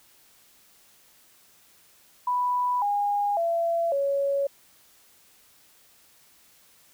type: tone with pitch steps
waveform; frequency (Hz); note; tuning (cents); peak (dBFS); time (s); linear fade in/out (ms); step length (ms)
sine; 987.8 / 816.4 / 674.7 / 557.6; B5 / G#5 / E5 / C#5; 0 / -30 / +40 / +10; -22; 2.27-4.47; 5; 550
effects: white hiss -58 dBFS RMS until 6.93 s